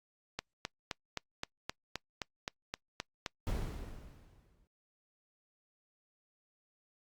click train, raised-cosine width 0.2 ms, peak -18 dBFS, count 12, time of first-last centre 0.39-3.262 s, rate 3.83 Hz
brown noise with exponential decay, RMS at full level -33 dBFS, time 3.47-4.67 s, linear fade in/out 0 ms, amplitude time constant 260 ms
effects noise-tail reverb RT60 0.1 s tail -26 dB re dry + Opus 48 kbps

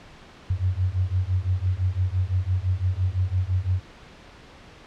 sine beating tone pair, 89.4 / 95.3 Hz, F2 / G2, +41 / -48 cents, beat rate 5.9 Hz, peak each -24 dBFS, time 0.5-3.8 s, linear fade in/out 5 ms, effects pink hiss -47 dBFS RMS until 4.86 s + low-pass 4000 Hz 12 dB/octave

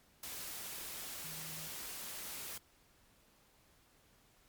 sine tone in noise, 159 Hz, D#3, 38 cents sharp, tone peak -52 dBFS, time 1.24-1.68 s, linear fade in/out 5 ms, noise white, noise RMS -45 dBFS, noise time 0.23-2.58 s, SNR -10 dB, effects pink hiss -68 dBFS RMS until 4.48 s + MP3 96 kbps

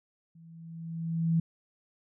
sine tone with level ramp, 164.81 Hz, E3, in tune, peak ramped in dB -51 to -21 dBFS, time 0.35-1.4 s, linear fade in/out 5 ms, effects none

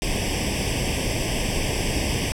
pink noise with comb filter, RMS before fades -24 dBFS, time 0.02-2.32 s, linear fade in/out 0 ms, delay 0.37 ms, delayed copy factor +1, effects low-pass 10000 Hz 12 dB/octave

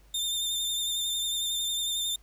sawtooth tone with vibrato, 3600 Hz, A7, 39 cents sharp, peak -25 dBFS, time 0.14-2.16 s, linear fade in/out 5 ms, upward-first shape sine, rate 11 Hz, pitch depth 25 cents each way, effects added 50 Hz sine -55 dBFS peak until 2.22 s + pink hiss -64 dBFS RMS until 2.22 s

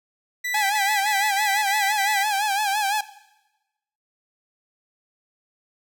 40% pulse tone bursts, 1975.5 Hz, B6, in tune, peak -24 dBFS, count 6, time 0.44-2.235 s, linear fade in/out 10 ms, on 260 ms, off 47 ms
sawtooth tone with vibrato, 818 Hz, G#5, 26 cents flat, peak -17 dBFS, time 0.54-3.01 s, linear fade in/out 5 ms, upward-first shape sine, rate 5.9 Hz, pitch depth 92 cents each way
effects noise-tail reverb RT60 1.0 s tail -17 dB re dry

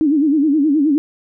sine tone with vibrato, 295.8 Hz, D4, 13 cents sharp, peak -11 dBFS, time 0.01-0.98 s, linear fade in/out 0 ms, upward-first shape sine, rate 9.5 Hz, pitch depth 140 cents each way, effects none

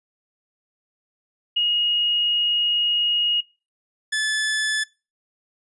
sine / sawtooth tone pair in turn, 2876 / 1732.4 Hz, F#7 / A6, -50 / -27 cents, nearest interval major sixth, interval 877 cents, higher first, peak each -17 dBFS, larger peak neither, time 1.56-3.41 / 4.12-4.84 s, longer first, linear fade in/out 10 ms, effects noise-tail reverb RT60 0.3 s tail -22 dB re dry + resampled to 24000 Hz

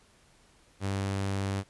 sawtooth tone, 98 Hz, G2, in tune, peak -25 dBFS, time 0.8-1.64 s, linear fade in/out 50 ms, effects pink hiss -62 dBFS RMS until 1.69 s + resampled to 24000 Hz

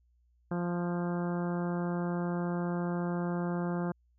harmonic tone with a mistuned harmonic, 174.61 Hz, F3, in tune, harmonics 1 / 2 / 3 / 4 / 5 / 6 / 7 / 8 / 9, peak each -31 / -37 / -41 / -43 / -45 / -47 / -48 / -49 / -50 dBFS, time 0.51-3.92 s, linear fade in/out 5 ms, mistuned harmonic 9, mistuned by +18 cents, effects added 60 Hz sine -65 dBFS peak until 4.18 s

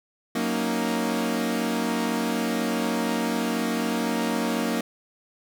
sawtooth chord, D# minor seventh, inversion first, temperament equal, 185 / 233.1 / 277.2 / 311.1 Hz, F#3 / A#3 / C#4 / D#4, 0 / 0 / 0 / 0 cents, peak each -28 / -22 / -28 / -27 dBFS, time 0.35-4.81 s, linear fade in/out 5 ms, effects none

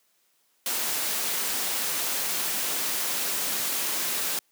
white noise, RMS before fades -28 dBFS, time 0.66-4.39 s, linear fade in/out 2 ms, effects white hiss -68 dBFS RMS until 4.51 s + high-pass 200 Hz 12 dB/octave

